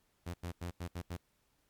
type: tone bursts at uneven times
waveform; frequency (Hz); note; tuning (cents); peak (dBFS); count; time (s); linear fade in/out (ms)
sawtooth; 87.31; F2; 0; -34; 6; 0.26-0.34 / 0.43-0.52 / 0.61-0.71 / 0.8-0.88 / 0.95-1.02 / 1.1-1.17; 10
effects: pink hiss -75 dBFS RMS until 1.69 s + MP3 96 kbps